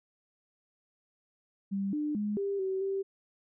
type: tone with pitch steps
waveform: sine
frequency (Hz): 196.9 / 298.9 / 208.3 / 397.9 / 380.9 / 389.8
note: G3 / D4 / G#3 / G4 / G4 / G4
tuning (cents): +8 / +31 / +5 / +26 / -50 / -10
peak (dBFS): -29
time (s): 1.71-3.03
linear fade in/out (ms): 20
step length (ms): 220
effects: none